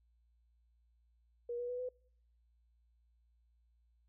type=tone with pitch steps; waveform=sine; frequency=477.8 / 485.9 / 494.1 / 502.4 Hz; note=A#4 / B4 / B4 / B4; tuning=+43 / -28 / +1 / +30 cents; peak=-37 dBFS; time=1.49-1.89 s; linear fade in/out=5 ms; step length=100 ms; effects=noise-tail reverb RT60 0.6 s tail -26 dB re dry + added 58 Hz sine -69 dBFS peak until 4.08 s